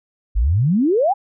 sine exponential sweep, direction up, 46.25 to 848 Hz, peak -13 dBFS, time 0.35-1.14 s, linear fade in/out 20 ms, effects none

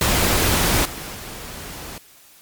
pink noise with level steps, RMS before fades -18 / -32 / -34 dBFS, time 0.01-1.98 s, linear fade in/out 2 ms, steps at 0.85 / 1.14 s, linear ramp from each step 5 ms, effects white hiss -49 dBFS RMS until 2.41 s + MP3 96 kbps

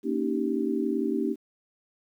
sine chord, Eb dominant seventh, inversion second, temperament just, 233.3 / 280 / 311.1 / 388.9 Hz, Bb3 / Db4 / Eb4 / G4, +2 / +18 / 0 / -14 cents, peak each -30 dBFS, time 0.03-1.36 s, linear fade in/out 50 ms, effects 10-bit

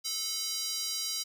square tone with high-pass filter, 436.2 Hz, A4, 15 cents flat, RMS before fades -34 dBFS, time 0.04-1.24 s, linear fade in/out 20 ms, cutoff 4800 Hz, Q 2.6, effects none

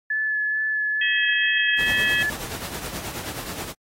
sine tone with vibrato, 1724 Hz, A6, 36 cents flat, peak -21 dBFS, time 0.1-2.3 s, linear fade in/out 5 ms, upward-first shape sine, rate 2.3 Hz, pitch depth 13 cents each way
harmonic tone, 646 Hz, E5, 35 cents flat, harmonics 3 / 4 / 5, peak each -26 / -26 / -26 dBFS, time 1.01-2.23 s, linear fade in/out 5 ms
pink noise with tremolo, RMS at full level -30 dBFS, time 1.77-3.74 s, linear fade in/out 50 ms, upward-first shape triangle, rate 9.4 Hz, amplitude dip 60%
effects high-pass 60 Hz 12 dB/octave + AAC 48 kbps

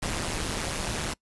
pink noise with amplitude modulation, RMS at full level -27 dBFS, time 0.02-1.14 s, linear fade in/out 10 ms, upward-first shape sine, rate 160 Hz, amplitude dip 80%, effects noise-tail reverb RT60 0.1 s tail -23 dB re dry + resampled to 24000 Hz

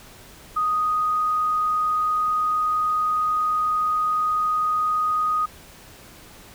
sine tone, 1244.5 Hz, D#6, in tune, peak -19 dBFS, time 0.56-5.46 s, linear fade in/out 10 ms, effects pink hiss -46 dBFS RMS until 6.54 s

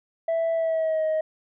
sine tone with pitch glide, 659.3 to 628.4 Hz, E5 to D#5, 0 to +17 cents, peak -19 dBFS, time 0.28-1.21 s, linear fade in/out 5 ms, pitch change -83 cents, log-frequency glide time 0.54-1.04 s, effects tanh soft clip ceiling -20 dBFS

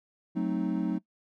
triangle chord, F# diminished seventh, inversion none, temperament equal, 185 / 220 / 261.6 / 311.1 Hz, F#3 / A3 / C4 / Eb4, 0 / 0 / 0 / 0 cents, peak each -29 / -31 / -32 / -30 dBFS, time 0.35-0.99 s, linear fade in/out 20 ms, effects noise-tail reverb RT60 0.1 s tail -21 dB re dry

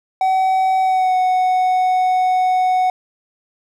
triangle tone with pitch glide, 757 to 739.7 Hz, F#5 to F#5, +39 to -1 cents, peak -11 dBFS, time 0.21-2.9 s, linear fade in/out 2 ms, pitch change -40 cents, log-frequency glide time 0.81-1.16 s, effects none

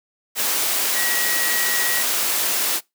sine tone in noise, 1914 Hz, A#6, 45 cents sharp, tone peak -24 dBFS, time 0.93-2.04 s, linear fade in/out 50 ms, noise white, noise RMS -21 dBFS, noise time 0.35-2.81 s, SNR -6 dB, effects noise-tail reverb RT60 0.2 s tail -24 dB re dry + high-pass 300 Hz 12 dB/octave

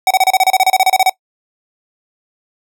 square tone bursts, 755 Hz, F#5, 35 cents sharp, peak -8 dBFS, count 16, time 0.07-1.096 s, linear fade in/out 2 ms, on 36 ms, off 30 ms, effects noise-tail reverb RT60 0.1 s tail -20 dB re dry

